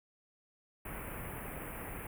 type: band-stop noise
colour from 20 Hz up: pink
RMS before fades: -43 dBFS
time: 0.85-2.07 s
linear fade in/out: 5 ms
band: 2600 to 9700 Hz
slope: 48 dB/octave
effects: none